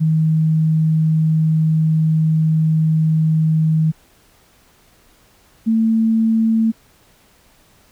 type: tone pair in turn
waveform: sine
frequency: 158.2 / 223.7 Hz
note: D#3 / A3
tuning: +29 / +29 cents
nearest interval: tritone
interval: 600 cents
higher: second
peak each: -12 dBFS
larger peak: neither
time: 0-3.92 / 5.66-6.72 s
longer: first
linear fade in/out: 20 ms
effects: pink hiss -53 dBFS RMS until 7.91 s